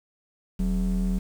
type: ring-modulated tone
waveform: triangle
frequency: 113.8 Hz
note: A#2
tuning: 41 cents flat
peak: -17 dBFS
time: 0.59-1.19 s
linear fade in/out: 10 ms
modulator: 73.2 Hz
effects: 8-bit